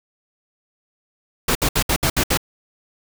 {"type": "noise bursts", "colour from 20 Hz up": "pink", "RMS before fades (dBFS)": -18, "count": 7, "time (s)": [1.48, 2.374], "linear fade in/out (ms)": 5, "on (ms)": 72, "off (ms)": 65, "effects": []}